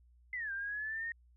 sine linear two-way sweep, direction down then up, 2072 to 1568 to 1864 Hz, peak -36 dBFS, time 0.33-1.12 s, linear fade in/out 2 ms, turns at 0.52 s, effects added 60 Hz sine -61 dBFS peak until 1.36 s

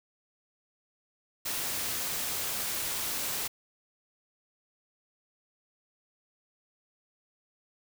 white noise, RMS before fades -33 dBFS, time 1.45-3.48 s, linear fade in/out 10 ms, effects none

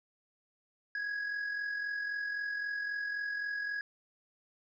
triangle tone with amplitude modulation, 1661.2 Hz, G#6, in tune, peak -30 dBFS, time 0.95-3.81 s, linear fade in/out 2 ms, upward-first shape sine, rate 43.8 Hz, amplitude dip 45%, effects resampled to 16000 Hz

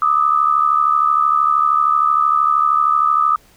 sine tone pair together, 1200 / 1273 Hz, D6 / D#6, +37 / +39 cents, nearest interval minor second, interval 102 cents, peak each -14 / -15 dBFS, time 0.02-3.36 s, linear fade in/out 2 ms, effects pink hiss -51 dBFS RMS until 3.56 s

